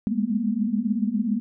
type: tone cluster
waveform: sine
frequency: 202.3 / 209.5 / 226.1 / 243.8 Hz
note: G#3 / G#3 / A3 / B3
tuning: -45 / +15 / +47 / -22 cents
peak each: -27 dBFS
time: 0.07-1.4 s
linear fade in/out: 0 ms
effects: none